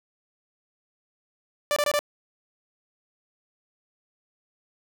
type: tone bursts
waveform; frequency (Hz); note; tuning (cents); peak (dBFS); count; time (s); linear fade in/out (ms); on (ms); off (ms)
sawtooth; 587.3; D5; 0; -17; 4; 1.71-1.991; 0; 53; 23
effects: none